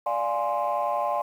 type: chord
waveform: sine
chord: D half-diminished seventh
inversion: none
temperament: equal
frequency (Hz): 587.3 / 698.5 / 830.6 / 1046.5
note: D5 / F5 / Ab5 / C6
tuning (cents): 0 / 0 / 0 / 0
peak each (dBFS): -28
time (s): 0.06-1.22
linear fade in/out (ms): 5
effects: tanh soft clip ceiling -17 dBFS + 9-bit